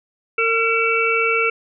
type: harmonic tone with a mistuned harmonic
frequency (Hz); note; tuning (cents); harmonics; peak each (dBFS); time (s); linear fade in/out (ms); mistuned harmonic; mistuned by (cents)
455.3; A#4; -41; 1 / 3 / 5 / 6; -21 / -21 / -21 / -21; 0.38-1.5; 5; 6; -40
effects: none